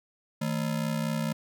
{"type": "ring-modulated tone", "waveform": "square", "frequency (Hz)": 190.9, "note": "G3", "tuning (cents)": -46, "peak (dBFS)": -25, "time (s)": [0.41, 1.33], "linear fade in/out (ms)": 10, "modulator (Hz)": 32.2, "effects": []}